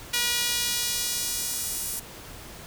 sawtooth tone with high-pass filter sweep, 481.8 Hz, B4, 43 cents flat, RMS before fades -28 dBFS, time 0.13-2 s, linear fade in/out 10 ms, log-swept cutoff 2600 to 9100 Hz, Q 0.88, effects pink hiss -43 dBFS RMS until 2.66 s

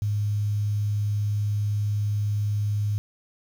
sine tone with quantisation, 103.83 Hz, G#2, in tune, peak -22 dBFS, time 0.02-2.98 s, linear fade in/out 0 ms, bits 8, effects none

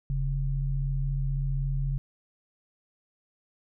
sine tone pair together, 40.74 / 136.9 Hz, E1 / C#3, -20 / -21 cents, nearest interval octave + major sixth, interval 2099 cents, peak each -28 dBFS, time 0.1-1.98 s, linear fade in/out 0 ms, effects none

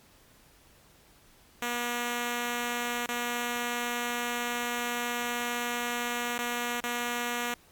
5% pulse tone with dropouts, 240.6 Hz, B3, 45 cents flat, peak -18 dBFS, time 1.62-7.54 s, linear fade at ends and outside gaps 2 ms, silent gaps 3.061-3.088 / 6.38-6.388 / 6.804-6.837 s, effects pink hiss -59 dBFS RMS until 7.71 s + MP3 96 kbps

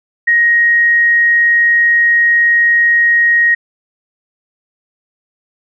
sine tone, 1879 Hz, A#6, 13 cents sharp, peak -7 dBFS, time 0.27-3.55 s, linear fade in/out 10 ms, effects none

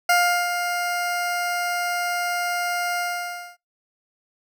20% pulse tone with ADSR envelope, 705 Hz, F5, 16 cents sharp, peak -10 dBFS, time 0.09-3.57 s, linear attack 5 ms, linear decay 380 ms, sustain -8 dB, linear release 580 ms, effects noise-tail reverb RT60 0.2 s tail -24 dB re dry

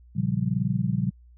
sine chord, G half-diminished seventh, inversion first, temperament equal with one note detuned, 117.08 / 138.59 / 174.61 / 196 Hz, Bb2 / Db3 / F3 / G3, +8 / 0 / 0 / 0 cents, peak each -28 dBFS, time 0.15-1.11 s, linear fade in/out 20 ms, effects added 60 Hz sine -49 dBFS peak until 1.37 s

